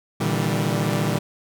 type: chord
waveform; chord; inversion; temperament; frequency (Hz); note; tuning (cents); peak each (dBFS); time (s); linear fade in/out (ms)
sawtooth; E half-diminished seventh; second; equal with one note detuned; 116.54 / 146.83 / 161.52 / 196; Bb2 / D3 / E3 / G3; 0 / 0 / -35 / 0; -22; 0.2-1.19; 10
effects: none